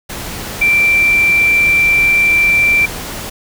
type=tone in noise; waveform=sine; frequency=2349 Hz; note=D7; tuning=in tune; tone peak=-8 dBFS; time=0.61-2.86 s; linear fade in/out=10 ms; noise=pink; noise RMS=-25 dBFS; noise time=0.09-3.3 s; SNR=+14 dB; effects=none